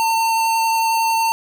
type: tone with vibrato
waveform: square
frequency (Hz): 903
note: A5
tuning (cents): +45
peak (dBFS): -16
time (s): 0-1.32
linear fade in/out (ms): 0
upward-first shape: sine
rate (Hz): 11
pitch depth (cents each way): 9
effects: none